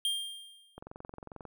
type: tone with exponential decay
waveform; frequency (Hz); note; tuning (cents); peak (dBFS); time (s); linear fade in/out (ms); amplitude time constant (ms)
square; 3200; G7; +35; -27; 0.05-0.79; 1; 160
type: click train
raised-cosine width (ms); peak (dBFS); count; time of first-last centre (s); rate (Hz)
1; -30; 16; 0.78-1.453; 22.3
effects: none